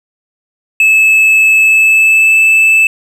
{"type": "tone with pitch glide", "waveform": "triangle", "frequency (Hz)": [2606, 2629], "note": ["E7", "E7"], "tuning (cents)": [-20, -5], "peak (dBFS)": -3, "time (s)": [0.8, 2.87], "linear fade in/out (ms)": 2, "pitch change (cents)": 15, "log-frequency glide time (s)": [1.6, 2.37], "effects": []}